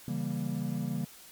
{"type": "chord", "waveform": "triangle", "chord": "C# diminished seventh", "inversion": "none", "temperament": "equal with one note detuned", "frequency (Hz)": [138.59, 164.81, 196, 234.7], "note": ["C#3", "E3", "G3", "Bb3"], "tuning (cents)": [0, 0, 0, 12], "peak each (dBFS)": -34, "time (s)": [0.08, 1.05], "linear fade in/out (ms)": 2, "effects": ["white hiss -52 dBFS RMS until 1.31 s", "MP3 96 kbps"]}